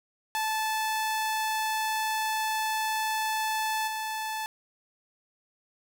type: tone with level steps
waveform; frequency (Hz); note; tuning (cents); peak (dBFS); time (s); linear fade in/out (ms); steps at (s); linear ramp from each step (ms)
sawtooth; 873; A5; -14; -23 / -27; 0.35-4.46; 0; 3.87; 10
effects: none

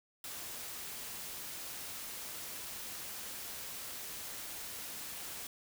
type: noise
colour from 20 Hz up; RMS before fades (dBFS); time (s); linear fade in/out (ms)
white; -44; 0.24-5.47; 2
effects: none

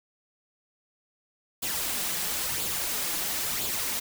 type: noise with flanger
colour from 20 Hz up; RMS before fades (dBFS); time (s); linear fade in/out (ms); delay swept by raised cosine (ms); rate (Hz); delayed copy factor
white; -30; 1.62-4; 10; 0.25 to 5.95; 0.99; +0.5
effects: none

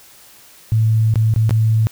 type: tone with dropouts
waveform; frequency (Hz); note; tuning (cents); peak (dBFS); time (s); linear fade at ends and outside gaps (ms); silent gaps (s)
sine; 110.7; A2; +11; -11; 0.72-1.87; 0; 1.14-1.157 / 1.339-1.361 / 1.494-1.508
effects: white hiss -45 dBFS RMS until 1.91 s

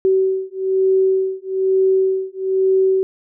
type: beating tone pair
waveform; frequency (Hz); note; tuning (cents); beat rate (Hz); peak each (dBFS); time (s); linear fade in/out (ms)
sine; 380 / 381.1; F#4 / G4; +46 / -49; 1.1; -17 / -17; 0.05-3.03; 0
effects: none

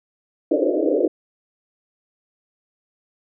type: band-pass noise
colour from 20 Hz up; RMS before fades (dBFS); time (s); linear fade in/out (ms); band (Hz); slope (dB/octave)
pink; -19; 0.51-1.08; 5; 290 to 620; 96
effects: none

